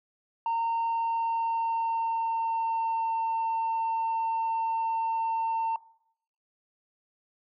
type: tone with pitch glide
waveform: sine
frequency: 918 to 904.3 Hz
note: A#5 to A5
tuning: -27 to +47 cents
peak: -23 dBFS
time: 0.46-5.76 s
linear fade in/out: 2 ms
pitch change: -26 cents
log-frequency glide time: 0.77-3.24 s
effects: noise-tail reverb RT60 0.7 s tail -22 dB re dry + tanh soft clip ceiling -24 dBFS